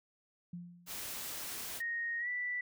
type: tone with exponential decay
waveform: sine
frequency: 174.61 Hz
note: F3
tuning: in tune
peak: -39 dBFS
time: 0.53-1.13 s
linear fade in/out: 5 ms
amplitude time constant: 130 ms
type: noise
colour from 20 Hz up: white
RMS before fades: -42 dBFS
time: 0.86-1.82 s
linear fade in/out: 50 ms
type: tone with pitch glide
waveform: sine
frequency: 1864.7 to 1969.9 Hz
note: A#6 to B6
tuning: 0 to -5 cents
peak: -34 dBFS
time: 1.8-2.61 s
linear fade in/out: 5 ms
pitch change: +95 cents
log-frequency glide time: 2.19-2.28 s
effects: none